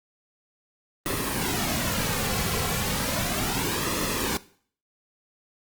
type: noise with flanger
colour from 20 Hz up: pink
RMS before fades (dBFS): -27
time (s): 1.06-4.37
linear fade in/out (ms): 0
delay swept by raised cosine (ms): 1.3 to 3.3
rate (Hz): 0.34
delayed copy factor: -0.6
effects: noise-tail reverb RT60 0.5 s tail -18 dB re dry + Opus 32 kbps